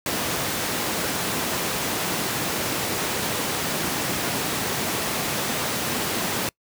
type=high-pass noise; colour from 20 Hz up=pink; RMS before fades=-26 dBFS; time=0.06-6.49 s; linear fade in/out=2 ms; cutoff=150 Hz; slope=12 dB/octave; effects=noise-tail reverb RT60 0.1 s tail -26 dB re dry